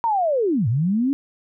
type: linear two-way sweep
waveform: sine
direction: down then up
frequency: 950 to 103.83 to 285.6 Hz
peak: -17 dBFS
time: 0.04-1.13 s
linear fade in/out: 0 ms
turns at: 0.68 s
effects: none